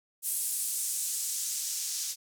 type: noise with band-pass filter sweep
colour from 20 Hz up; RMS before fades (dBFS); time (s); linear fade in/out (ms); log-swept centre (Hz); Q
blue; -33; 0.22-2.16; 50; 9800 to 5600; 1.5
effects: none